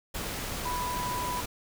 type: tone in noise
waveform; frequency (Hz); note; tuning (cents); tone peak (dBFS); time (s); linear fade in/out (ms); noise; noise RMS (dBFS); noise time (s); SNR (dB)
sine; 987.8; B5; 0; -31; 0.65-1.41; 10; pink; -35; 0.14-1.46; +1
effects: none